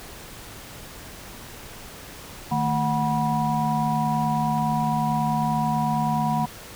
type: tone cluster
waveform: sine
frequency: 154.2 / 223.6 / 737 / 974 Hz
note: D#3 / A3 / F#5 / B5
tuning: -15 / +28 / -7 / -24 cents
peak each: -26 dBFS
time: 2.51-6.46 s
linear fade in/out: 10 ms
effects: pink hiss -41 dBFS RMS until 6.75 s